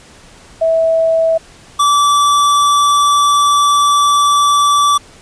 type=tone pair in turn; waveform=sine / square; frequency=652 / 1158.4 Hz; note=E5 / D6; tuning=-19 / -24 cents; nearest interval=minor seventh; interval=995 cents; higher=second; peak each=-9 dBFS; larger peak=neither; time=0.61-1.38 / 1.79-4.98 s; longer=second; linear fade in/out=10 ms; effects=pink hiss -41 dBFS RMS until 5.21 s + resampled to 22050 Hz